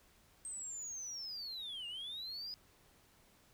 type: linear two-way sweep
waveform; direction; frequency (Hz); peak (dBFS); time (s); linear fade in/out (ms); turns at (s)
sine; down then up; 8372 to 2780 to 5010; -40; 0.45-2.54; 0; 1.87
effects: tanh soft clip ceiling -40 dBFS + pink hiss -67 dBFS RMS until 3.53 s